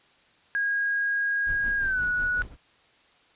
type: tone with pitch glide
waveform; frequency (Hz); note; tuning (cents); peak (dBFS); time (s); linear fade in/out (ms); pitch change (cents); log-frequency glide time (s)
sine; 1637 to 1466.8; G#6 to F#6; -25 to -15; -23; 0.55-2.42; 0; -190; 1.78-2.02
type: noise with tremolo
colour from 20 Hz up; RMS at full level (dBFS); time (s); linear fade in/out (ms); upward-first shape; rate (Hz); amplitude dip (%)
brown; -35; 1.45-2.57; 50; triangle; 5.5; 75
effects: white hiss -60 dBFS RMS until 3.35 s + resampled to 8000 Hz